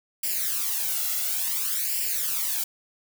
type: noise with flanger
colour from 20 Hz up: blue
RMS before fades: -27 dBFS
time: 0.23-2.64 s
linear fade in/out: 5 ms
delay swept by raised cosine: 0.39 to 1.49 ms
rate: 0.57 Hz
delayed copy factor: +0.8
effects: none